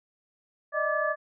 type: tone cluster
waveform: sine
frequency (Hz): 597 / 630 / 1171 / 1718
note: D5 / D#5 / D6 / A6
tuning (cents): +28 / +21 / -5 / -42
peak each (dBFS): -30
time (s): 0.72-1.16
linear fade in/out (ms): 50
effects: none